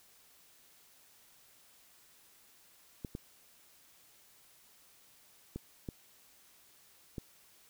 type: clicks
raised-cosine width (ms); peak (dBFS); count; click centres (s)
3; -26; 5; 3.048 / 3.151 / 5.56 / 5.888 / 7.182
effects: white hiss -63 dBFS RMS until 7.69 s